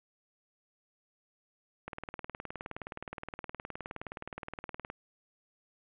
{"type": "click train", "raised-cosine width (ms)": 0.5, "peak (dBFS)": -24, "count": 59, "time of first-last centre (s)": [1.88, 4.901], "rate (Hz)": 19.2, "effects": ["resampled to 8000 Hz", "11-bit"]}